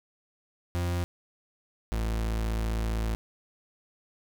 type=tone pair in turn; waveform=40% pulse; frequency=87.6 / 55.36 Hz; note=F2 / A1; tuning=+6 / +11 cents; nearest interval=minor sixth; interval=795 cents; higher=first; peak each=-26 dBFS; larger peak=neither; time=0.75-1.04 / 1.92-3.15 s; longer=second; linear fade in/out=0 ms; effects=none